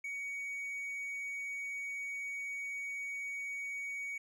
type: tone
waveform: triangle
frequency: 2246 Hz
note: C#7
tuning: 22 cents sharp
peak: -36 dBFS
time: 0.04-4.18 s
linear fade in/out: 5 ms
effects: none